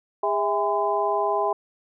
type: harmonic tone with a mistuned harmonic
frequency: 203.7 Hz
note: G#3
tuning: 33 cents flat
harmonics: 2 / 3 / 4 / 5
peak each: -26 / -26 / -26 / -26 dBFS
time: 0.23-1.53 s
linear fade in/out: 5 ms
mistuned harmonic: 3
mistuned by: +110 cents
effects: none